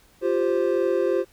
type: chord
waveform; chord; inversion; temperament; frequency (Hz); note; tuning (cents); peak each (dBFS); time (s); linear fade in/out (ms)
triangle; F suspended second; none; equal; 349.2 / 392 / 523.3; F4 / G4 / C5; 0 / 0 / 0; -22; 0.21-1.25; 50
effects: pink hiss -57 dBFS RMS until 1.32 s